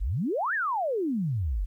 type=exponential two-way sweep; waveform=sine; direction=up then down; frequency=40.43 to 1864.7 to 40.43 Hz; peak=-25 dBFS; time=0-1.66 s; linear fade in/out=20 ms; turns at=0.54 s; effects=11-bit